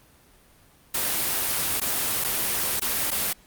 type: noise with dropouts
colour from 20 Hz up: white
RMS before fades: -25 dBFS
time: 0.94-3.33 s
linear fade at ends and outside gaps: 5 ms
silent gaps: 1.8-1.814 / 2.241-2.245 / 2.798-2.818 / 3.106-3.114 s
effects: pink hiss -56 dBFS RMS until 3.46 s + Opus 32 kbps